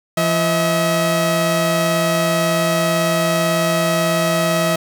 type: tone pair together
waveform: sawtooth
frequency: 169.8 / 641.1 Hz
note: F3 / E5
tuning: -48 / -48 cents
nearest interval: octave + major seventh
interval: 2300 cents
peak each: -15 / -13 dBFS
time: 0.17-4.76 s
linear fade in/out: 5 ms
effects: none